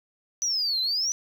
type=exponential two-way sweep; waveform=sine; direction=down then up; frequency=5990 to 3997 to 5990 Hz; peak=-22 dBFS; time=0.42-1.12 s; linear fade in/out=0 ms; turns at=0.81 s; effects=tanh soft clip ceiling -20 dBFS + 10-bit